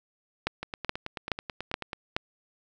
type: two click trains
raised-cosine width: 0.3 ms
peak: -10 / -18 dBFS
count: 5 / 13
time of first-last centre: 0.47-2.165 / 0.63-1.932 s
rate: 2.36 / 9.22 Hz
effects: none